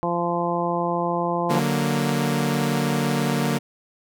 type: harmonic tone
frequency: 172.6 Hz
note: F3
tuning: 20 cents flat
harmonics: 1 / 2 / 3 / 4 / 5 / 6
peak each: -28 / -28 / -28 / -28 / -28 / -28 dBFS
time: 0.03-1.59 s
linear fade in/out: 0 ms
type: chord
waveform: sawtooth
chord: D augmented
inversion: none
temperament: equal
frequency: 146.83 / 185 / 233.1 Hz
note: D3 / F#3 / A#3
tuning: 0 / 0 / 0 cents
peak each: -20 / -23 / -20 dBFS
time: 1.49-3.59 s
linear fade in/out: 20 ms
effects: none